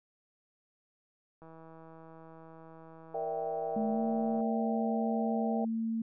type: click train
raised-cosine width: 1 ms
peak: -39 dBFS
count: 485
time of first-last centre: 1.42-4.408 s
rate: 162 Hz
type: chord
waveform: sine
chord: E half-diminished seventh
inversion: second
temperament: equal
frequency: 466.2 / 587.3 / 659.3 / 784 Hz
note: Bb4 / D5 / E5 / G5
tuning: 0 / 0 / 0 / 0 cents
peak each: -37 / -41 / -37 / -37 dBFS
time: 3.14-5.65 s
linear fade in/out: 5 ms
type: tone with pitch glide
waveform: sine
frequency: 218.2 to 225.5 Hz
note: A3 to A3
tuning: -14 to +43 cents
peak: -30 dBFS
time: 3.76-6.02 s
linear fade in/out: 5 ms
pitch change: +57 cents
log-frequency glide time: 3.92-3.99 s
effects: none